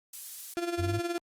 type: noise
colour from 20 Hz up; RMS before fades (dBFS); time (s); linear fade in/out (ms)
violet; -37; 0.13-0.54; 5
type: tone with tremolo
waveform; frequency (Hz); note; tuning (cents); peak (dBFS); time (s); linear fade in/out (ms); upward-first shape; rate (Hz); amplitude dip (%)
35% pulse; 344.6; F4; -23; -26; 0.57-1.18; 0; sine; 19; 65
type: exponential sweep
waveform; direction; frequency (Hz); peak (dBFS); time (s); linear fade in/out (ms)
triangle; up; 87 to 107.3; -27; 0.78-1; 20
effects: low-pass 12000 Hz 12 dB/octave + Opus 48 kbps